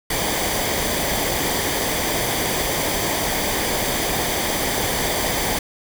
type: noise with comb filter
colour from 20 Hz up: pink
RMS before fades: -22 dBFS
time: 0.1-5.59 s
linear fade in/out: 5 ms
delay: 0.74 ms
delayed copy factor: -0.55
effects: none